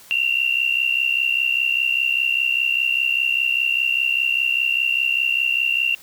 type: tone pair together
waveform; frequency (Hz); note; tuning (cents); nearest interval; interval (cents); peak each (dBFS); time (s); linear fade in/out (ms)
sine; 2721 / 2786; F7 / F7; -46 / -5; unison; 41; -20; 0.11-5.95; 0
effects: white hiss -46 dBFS RMS until 6.02 s